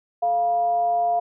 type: tone with frequency modulation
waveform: sine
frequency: 698.5 Hz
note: F5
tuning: in tune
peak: -18 dBFS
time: 0.22-1.2 s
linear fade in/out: 10 ms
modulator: 266 Hz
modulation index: 0.27
effects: none